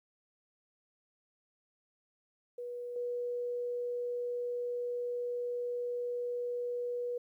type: tone with level steps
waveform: sine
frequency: 485.9 Hz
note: B4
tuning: 28 cents flat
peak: -38 / -33 dBFS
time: 2.58-7.18 s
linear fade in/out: 5 ms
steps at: 2.96 s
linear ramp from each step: 2 ms
effects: 12-bit